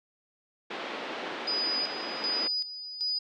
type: band-pass noise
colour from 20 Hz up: pink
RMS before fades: -37 dBFS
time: 0.7-2.48 s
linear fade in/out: 10 ms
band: 270 to 3800 Hz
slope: 24 dB/octave
type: tone with tremolo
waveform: sine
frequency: 4953 Hz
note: D#8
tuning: 9 cents flat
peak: -27 dBFS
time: 1.47-3.19 s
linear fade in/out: 10 ms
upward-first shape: square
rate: 1.3 Hz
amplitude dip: 70%
effects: none